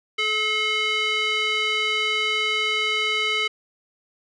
square tone with band-pass filter, 430.3 Hz, A4, 39 cents flat, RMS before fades -23 dBFS, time 0.18-3.48 s, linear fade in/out 10 ms, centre 2600 Hz, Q 3.7, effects resampled to 22050 Hz

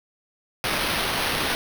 violet noise with sample-and-hold, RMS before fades -25 dBFS, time 0.64-1.55 s, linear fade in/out 0 ms, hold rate 7350 Hz, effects none

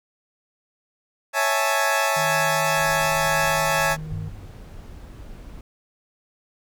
20% pulse chord, A major seventh, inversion first, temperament equal, 554.4 / 659.3 / 830.6 / 880 Hz, C#5 / E5 / G#5 / A5, 0 / 0 / 0 / 0 cents, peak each -20 dBFS, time 1.33-3.97 s, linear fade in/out 50 ms
triangle tone, 155.56 Hz, D#3, in tune, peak -29 dBFS, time 2.16-4.29 s, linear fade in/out 10 ms
brown noise, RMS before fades -39 dBFS, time 2.77-5.61 s, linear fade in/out 2 ms
sine tone with exponential decay, 98 Hz, G2, in tune, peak -26 dBFS, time 4.12-4.86 s, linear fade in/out 0 ms, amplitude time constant 160 ms
effects none

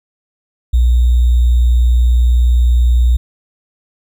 sine tone with sample-and-hold, 60.4 Hz, B1, 38 cents flat, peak -7 dBFS, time 0.73-3.17 s, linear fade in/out 10 ms, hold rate 3675 Hz, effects none

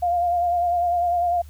sine tone with vibrato, 700 Hz, F5, 4 cents sharp, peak -18 dBFS, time 0.02-1.42 s, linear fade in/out 10 ms, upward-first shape sine, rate 10 Hz, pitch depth 35 cents each way, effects added 74 Hz sine -39 dBFS peak until 1.49 s + white hiss -56 dBFS RMS until 1.49 s

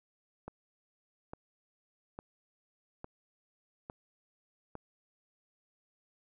click train, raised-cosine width 1 ms, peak -28 dBFS, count 6, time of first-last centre 0.48-4.754 s, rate 1.17 Hz, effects none

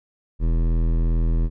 sine tone with hard clipping, 41.23 Hz, E1, 1 cent sharp, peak -19 dBFS, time 0.39-1.5 s, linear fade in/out 50 ms, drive 15 dB, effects none

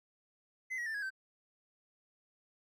triangle tone with pitch steps, 2045 / 1908.1 / 1780.3 / 1661.1 / 1549.8 Hz, C7 / A#6 / A6 / G#6 / G6, -40 / +40 / +20 / 0 / -20 cents, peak -34 dBFS, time 0.7-1.105 s, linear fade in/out 20 ms, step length 81 ms, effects none

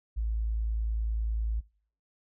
sine tone, 55 Hz, A1, in tune, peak -27 dBFS, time 0.16-1.61 s, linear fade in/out 20 ms, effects noise-tail reverb RT60 0.5 s tail -23 dB re dry

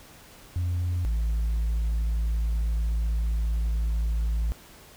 sine tone pair in turn, 88 / 55.44 Hz, F2 / A1, +14 / +14 cents, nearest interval minor sixth, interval 800 cents, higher first, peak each -22 / -20 dBFS, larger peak second, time 0.56-1.05 / 1.05-4.52 s, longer second, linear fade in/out 0 ms, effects tanh soft clip ceiling -22 dBFS + pink hiss -50 dBFS RMS until 4.96 s

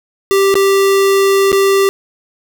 square tone with dropouts, 392 Hz, G4, in tune, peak -9 dBFS, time 0.31-1.89 s, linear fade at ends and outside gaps 0 ms, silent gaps 0.542-0.554 / 1.518-1.528 s, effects none

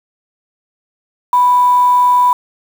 sine tone with quantisation, 987.8 Hz, B5, in tune, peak -7 dBFS, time 1.33-2.33 s, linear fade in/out 2 ms, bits 5, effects none

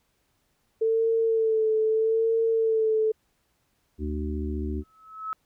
sine tone with vibrato, 445 Hz, A4, 20 cents sharp, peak -20 dBFS, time 0.81-3.12 s, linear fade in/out 10 ms, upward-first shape sine, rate 0.79 Hz, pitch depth 32 cents each way
harmonic tone, 74.9 Hz, D2, 35 cents sharp, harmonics 1 / 3 / 4 / 5, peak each -29 / -34 / -35 / -36 dBFS, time 3.98-4.84 s, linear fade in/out 50 ms
sine tone with exponential growth, 1295 Hz, E6, 31 cents flat, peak -26 dBFS, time 4.82-5.33 s, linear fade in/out 0 ms, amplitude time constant 110 ms
effects pink hiss -71 dBFS RMS until 5.45 s

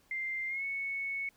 sine tone with pitch glide, 2093 to 2210 Hz, C7 to C#7, 0 to -6 cents, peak -33 dBFS, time 0.11-1.29 s, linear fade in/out 2 ms, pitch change +94 cents, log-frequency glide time 0.47-0.64 s, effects pink hiss -67 dBFS RMS until 1.36 s

